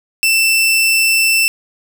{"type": "tone", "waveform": "sawtooth", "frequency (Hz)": 2668, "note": "E7", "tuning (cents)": 20, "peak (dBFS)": -7, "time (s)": [0.23, 1.48], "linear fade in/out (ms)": 0, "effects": []}